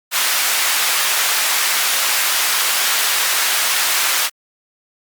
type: high-pass noise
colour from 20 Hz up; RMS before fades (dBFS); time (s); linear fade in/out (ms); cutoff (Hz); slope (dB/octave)
pink; -17; 0.11-4.3; 50; 1300; 12
effects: Opus 48 kbps